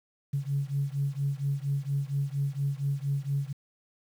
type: beating tone pair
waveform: sine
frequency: 138.2 / 142.5 Hz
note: C#3 / C#3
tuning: -5 / +48 cents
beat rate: 4.3 Hz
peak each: -29 / -30 dBFS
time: 0.33-3.53 s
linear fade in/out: 10 ms
effects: tanh soft clip ceiling -19 dBFS + 9-bit